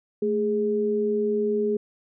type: tone pair together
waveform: sine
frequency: 219.4 / 415.3 Hz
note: A3 / G#4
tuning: -5 / 0 cents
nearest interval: major seventh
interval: 1105 cents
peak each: -27 / -22 dBFS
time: 0.22-1.77 s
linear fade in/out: 5 ms
effects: none